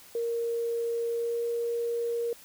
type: tone with pitch glide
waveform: sine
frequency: 466.2 to 469.4 Hz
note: A#4 to A#4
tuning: 0 to +12 cents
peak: -27 dBFS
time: 0.15-2.33 s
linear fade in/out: 2 ms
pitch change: +12 cents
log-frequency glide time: 1.06-1.43 s
effects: white hiss -52 dBFS RMS until 2.44 s